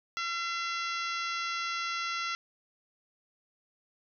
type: harmonic tone with a mistuned harmonic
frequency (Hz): 680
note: F5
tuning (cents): -46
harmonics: 2 / 3 / 4 / 5 / 6 / 7 / 8 / 9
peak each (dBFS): -34 / -38 / -40 / -42 / -44 / -45 / -46 / -47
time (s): 0.17-2.35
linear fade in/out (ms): 0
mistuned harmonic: 5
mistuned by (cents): -23
effects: none